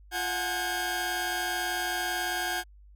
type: tone cluster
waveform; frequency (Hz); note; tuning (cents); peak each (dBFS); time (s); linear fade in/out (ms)
sawtooth; 348.4 / 735 / 854 / 1615; F4 / F#5 / G#5 / G#6; -4 / -12 / +48 / -49; -35 / -29 / -35 / -28; 0.11-2.64; 50
effects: added 50 Hz sine -50 dBFS peak until 2.95 s